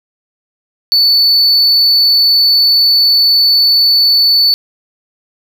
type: tone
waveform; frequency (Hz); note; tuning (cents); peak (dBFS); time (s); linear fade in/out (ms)
triangle; 4479; C#8; +17; -5; 0.92-4.54; 0
effects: 7-bit

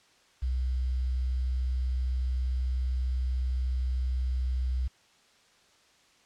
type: tone with quantisation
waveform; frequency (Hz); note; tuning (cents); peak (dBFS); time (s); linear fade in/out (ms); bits
sine; 63.4; B1; +46; -26; 0.42-4.88; 10; 9
effects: white hiss -62 dBFS RMS until 6.25 s + low-pass 6000 Hz 12 dB/octave

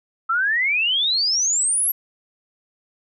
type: exponential sweep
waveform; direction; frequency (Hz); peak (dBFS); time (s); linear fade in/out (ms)
sine; up; 1300 to 11840; -17; 0.29-1.92; 10
effects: none

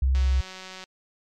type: tone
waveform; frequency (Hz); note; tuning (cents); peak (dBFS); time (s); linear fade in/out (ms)
sine; 65.9; C2; +13; -18; 0.02-0.41; 5
type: click train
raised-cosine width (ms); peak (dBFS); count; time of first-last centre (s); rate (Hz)
0.2; -23; 130; 0.15-0.84; 187
effects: MP3 96 kbps

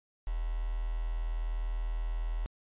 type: tone with quantisation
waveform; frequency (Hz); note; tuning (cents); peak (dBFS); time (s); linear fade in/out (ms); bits
sine; 40.51; E1; -29; -30; 0.27-2.46; 0; 8
effects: resampled to 8000 Hz

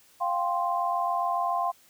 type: chord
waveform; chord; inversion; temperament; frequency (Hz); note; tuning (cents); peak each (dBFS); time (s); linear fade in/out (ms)
sine; F suspended second; none; just; 698.5 / 785.8 / 1047.7; F5 / G5 / C6; 0 / +4 / +2; -28 / -31 / -28; 0.2-1.72; 20
effects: white hiss -59 dBFS RMS until 1.89 s

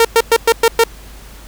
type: tone bursts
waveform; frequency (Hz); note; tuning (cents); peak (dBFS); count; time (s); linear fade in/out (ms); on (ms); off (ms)
sawtooth; 458.8; A#4; -28; -3; 6; 0-0.838; 2; 48; 110
effects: added 50 Hz sine -35 dBFS peak until 1.47 s + pink hiss -40 dBFS RMS until 1.47 s

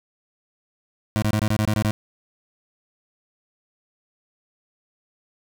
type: tone bursts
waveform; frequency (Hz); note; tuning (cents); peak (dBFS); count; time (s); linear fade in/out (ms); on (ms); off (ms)
25% pulse; 106.7; G#2; +47; -15; 9; 1.16-1.91; 0; 62; 24
effects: none

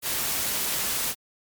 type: noise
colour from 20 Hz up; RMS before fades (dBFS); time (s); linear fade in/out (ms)
white; -27; 0.02-1.15; 50
effects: MP3 96 kbps

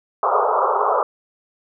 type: band-pass noise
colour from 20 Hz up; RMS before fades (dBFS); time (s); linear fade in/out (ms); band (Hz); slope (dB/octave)
white; -18; 0.23-1.03; 2; 400 to 1300; 96
effects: none

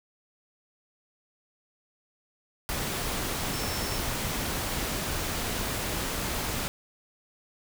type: tone in noise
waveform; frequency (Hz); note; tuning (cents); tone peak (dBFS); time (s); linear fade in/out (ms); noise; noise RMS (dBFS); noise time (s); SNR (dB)
sine; 5380; E8; +34; -39; 3.53-3.98; 0; pink; -31; 2.69-6.68; -11
effects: none

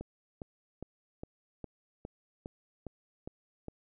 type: click train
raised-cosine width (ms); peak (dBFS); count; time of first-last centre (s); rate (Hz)
2; -27; 10; 0.01-3.683; 2.45
effects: none

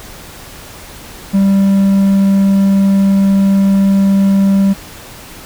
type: tone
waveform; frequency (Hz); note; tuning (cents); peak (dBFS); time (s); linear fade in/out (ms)
triangle; 196; G3; 0; -5; 1.33-4.74; 20
effects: pink hiss -33 dBFS RMS until 5.45 s

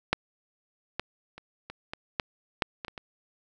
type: clicks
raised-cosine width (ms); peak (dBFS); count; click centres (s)
0.3; -6 / -13 / -28 / -23 / -19 / -10 / -7 / -19 / -22 / -23; 10; 0.13 / 0.996 / 1.38 / 1.7 / 1.935 / 2.198 / 2.622 / 2.848 / 2.882 / 2.978
effects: none

